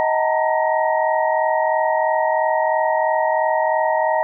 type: tone cluster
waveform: sine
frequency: 629 / 750 / 897 / 940 / 1891 Hz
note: D#5 / F#5 / A5 / A#5 / A#6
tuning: +19 / +23 / +33 / +14 / +24 cents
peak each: -19 / -25 / -21 / -23 / -27 dBFS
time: 0-4.23 s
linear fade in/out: 0 ms
effects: none